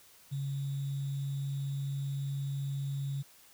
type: tone with sample-and-hold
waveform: sine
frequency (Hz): 138.59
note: C#3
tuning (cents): 0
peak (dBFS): -32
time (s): 0.31-3.23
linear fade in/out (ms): 20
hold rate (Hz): 3675
effects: white hiss -59 dBFS RMS until 3.53 s